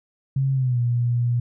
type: tone with pitch glide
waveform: sine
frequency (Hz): 135.1 to 120.36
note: C#3 to B2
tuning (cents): -44 to -44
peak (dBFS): -18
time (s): 0.36-1.4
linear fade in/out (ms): 5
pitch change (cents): -200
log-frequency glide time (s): 0.53-0.79
effects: none